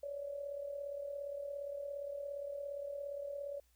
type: tone with amplitude modulation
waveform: sine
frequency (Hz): 568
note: C#5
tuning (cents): +42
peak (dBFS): -37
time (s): 0.03-3.6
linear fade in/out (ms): 5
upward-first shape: sine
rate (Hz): 37.3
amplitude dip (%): 60
effects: added 60 Hz sine -70 dBFS peak until 3.75 s + white hiss -75 dBFS RMS until 3.75 s